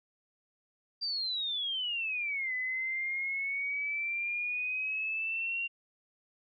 sine exponential two-way sweep, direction down then up, 4741 to 2005 to 2769 Hz, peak -31 dBFS, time 1.01-5.68 s, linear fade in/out 20 ms, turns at 2.54 s, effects none

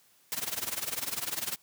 white noise with tremolo, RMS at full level -31 dBFS, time 0.32-1.56 s, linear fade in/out 0 ms, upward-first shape sine, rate 20 Hz, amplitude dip 85%, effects white hiss -64 dBFS RMS until 1.62 s + high-pass 80 Hz 12 dB/octave

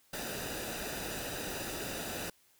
pink noise with comb filter, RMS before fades -39 dBFS, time 0.13-2.3 s, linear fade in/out 5 ms, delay 0.92 ms, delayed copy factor -0.6, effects white hiss -67 dBFS RMS until 2.59 s

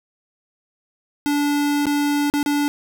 square tone with dropouts, 290 Hz, D4, 22 cents flat, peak -18 dBFS, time 1.26-2.68 s, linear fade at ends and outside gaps 0 ms, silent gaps 1.856-1.867 / 2.3-2.338 / 2.429-2.461 s, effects none

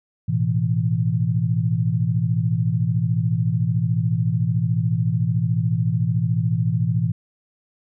sine chord, A suspended second, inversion none, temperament just, 110 / 123.75 / 165 Hz, A2 / B2 / E3, 0 / +4 / +2 cents, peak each -22 dBFS, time 0.28-7.12 s, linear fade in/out 10 ms, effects none

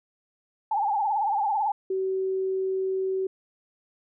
sine tone with vibrato, 836 Hz, G#5, 11 cents sharp, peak -22 dBFS, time 0.71-1.72 s, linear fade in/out 5 ms, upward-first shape triangle, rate 18 Hz, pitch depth 130 cents each way
sine tone, 380 Hz, F#4, 46 cents sharp, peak -24 dBFS, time 1.9-3.27 s, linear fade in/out 5 ms
effects none

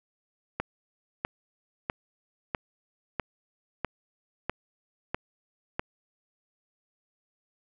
click train, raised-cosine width 0.5 ms, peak -13 dBFS, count 9, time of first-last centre 0.6-5.795 s, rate 1.54 Hz, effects none

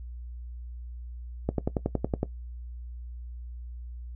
click train, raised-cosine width 2 ms, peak -12 dBFS, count 9, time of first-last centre 1.49-2.231 s, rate 10.8 Hz, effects noise-tail reverb RT60 0.1 s tail -17 dB re dry + added 60 Hz sine -37 dBFS peak until 4.15 s

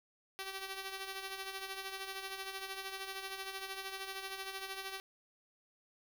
5% pulse tone with tremolo, 386 Hz, G4, 27 cents flat, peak -28 dBFS, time 0.39-5 s, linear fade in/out 0 ms, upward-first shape sine, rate 13 Hz, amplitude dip 55%, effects 10-bit

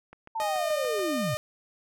click train, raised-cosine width 0.5 ms, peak -31 dBFS, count 7, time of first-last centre 0.13-0.993 s, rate 6.95 Hz
sine linear sweep, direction down, 914 to 106.5 Hz, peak -28 dBFS, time 0.35-1.35 s, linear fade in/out 10 ms
sawtooth tone with pitch glide, 619 to 608.7 Hz, D#5 to D#5, -9 to -38 cents, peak -25 dBFS, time 0.4-1.37 s, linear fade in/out 0 ms, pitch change -29 cents, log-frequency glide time 0.54-0.67 s
effects none

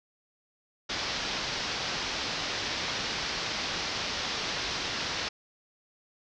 white low-pass noise, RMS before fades -33 dBFS, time 0.89-5.29 s, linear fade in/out 10 ms, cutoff 5600 Hz, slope 48 dB/octave, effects none

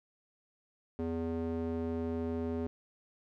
square tone with band-pass filter, 82.41 Hz, E2, in tune, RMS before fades -35 dBFS, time 0.99-2.67 s, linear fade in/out 0 ms, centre 340 Hz, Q 1.9, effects none

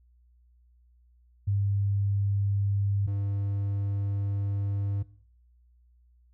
sine / triangle tone pair in turn, 100 / 100 Hz, G2 / G2, +35 / +35 cents, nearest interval unison, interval 0 cents, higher neither, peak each -23 / -24 dBFS, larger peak first, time 1.47-3.07 / 3.07-5.03 s, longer second, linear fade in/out 10 ms, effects noise-tail reverb RT60 0.5 s tail -19 dB re dry + added 60 Hz sine -58 dBFS peak until 6.33 s

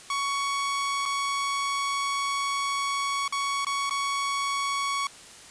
sawtooth tone with dropouts, 1117 Hz, C#6, 13 cents sharp, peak -22 dBFS, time 0.1-5.07 s, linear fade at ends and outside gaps 2 ms, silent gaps 1.055-1.059 / 3.279-3.324 / 3.648-3.667 / 3.896-3.908 s, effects white hiss -47 dBFS RMS until 5.5 s + resampled to 22050 Hz

